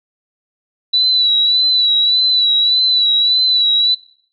sine tone with vibrato, 3951 Hz, B7, in tune, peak -10 dBFS, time 0.93-3.95 s, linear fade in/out 10 ms, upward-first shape sine, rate 1.7 Hz, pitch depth 43 cents each way, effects noise-tail reverb RT60 0.6 s tail -22 dB re dry

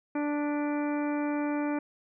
harmonic tone with a mistuned harmonic, 293.7 Hz, D4, in tune, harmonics 1 / 2 / 3 / 4 / 5 / 6 / 7 / 8, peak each -28 / -36 / -38 / -44 / -43 / -49 / -49 / -45 dBFS, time 0.15-1.79 s, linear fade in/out 5 ms, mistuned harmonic 7, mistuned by -36 cents, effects none

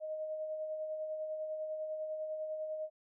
sine tone with tremolo, 622.3 Hz, D#5, in tune, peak -35 dBFS, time 0-2.9 s, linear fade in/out 50 ms, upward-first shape sine, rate 10 Hz, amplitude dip 35%, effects none

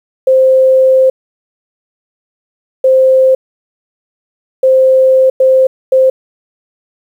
sine tone bursts at uneven times, 523.3 Hz, C5, in tune, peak -4 dBFS, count 5, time 0.27-1.1 / 2.84-3.35 / 4.63-5.3 / 5.4-5.67 / 5.92-6.1 s, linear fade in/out 5 ms, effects 7-bit

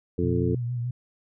harmonic tone, 87.7 Hz, F2, 8 cents sharp, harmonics 1 / 2 / 3 / 4 / 5, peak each -29 / -29 / -29 / -29 / -29 dBFS, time 0.18-0.55 s, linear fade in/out 5 ms
sine tone with vibrato, 121.2 Hz, B2, 32 cents flat, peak -26 dBFS, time 0.23-0.91 s, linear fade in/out 5 ms, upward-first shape sine, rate 6.5 Hz, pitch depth 44 cents each way
effects none

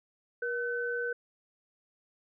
sine tone pair together, 477.2 / 1517 Hz, A#4 / F#6, +41 / +43 cents, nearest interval octave + minor sixth, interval 2002 cents, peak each -33 / -33 dBFS, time 0.42-1.13 s, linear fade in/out 5 ms, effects none

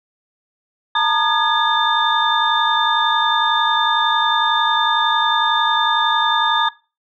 sine tone cluster, 891 / 942 / 1220 / 1678 / 3598 Hz, A5 / A#5 / D#6 / G#6 / A7, +22 / +18 / -34 / +17 / +38 cents, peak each -20 dBFS, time 0.95-6.69 s, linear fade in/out 5 ms, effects noise-tail reverb RT60 0.3 s tail -19 dB re dry + tanh soft clip ceiling -2 dBFS

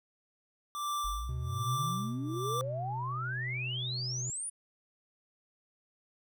square tone with tremolo, 1174.7 Hz, D6, in tune, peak -32 dBFS, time 0.75-2.61 s, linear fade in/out 0 ms, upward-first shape sine, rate 1.2 Hz, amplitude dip 95%
sine exponential sweep, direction up, 43.65 to 9956 Hz, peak -35 dBFS, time 1.04-4.5 s, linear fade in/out 10 ms
triangle tone, 125.6 Hz, B2, 30 cents sharp, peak -34 dBFS, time 1.29-4.3 s, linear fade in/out 0 ms
effects none

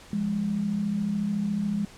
sine tone pair together, 172.16 / 206.1 Hz, F3 / G#3, -25 / -13 cents, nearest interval minor third, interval 312 cents, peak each -32 / -25 dBFS, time 0.13-1.85 s, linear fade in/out 2 ms, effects pink hiss -49 dBFS RMS until 1.97 s + low-pass 9000 Hz 12 dB/octave

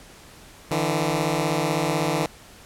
10% pulse beating tone pair, 150 / 166 Hz, D3 / E3, +37 / +12 cents, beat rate 16 Hz, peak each -16 dBFS, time 0.71-2.26 s, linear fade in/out 2 ms, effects pink hiss -47 dBFS RMS until 2.65 s + low-pass 12000 Hz 12 dB/octave

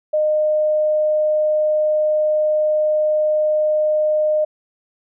sine tone, 612 Hz, D#5, 29 cents flat, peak -14 dBFS, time 0.13-4.45 s, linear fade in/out 10 ms, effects none

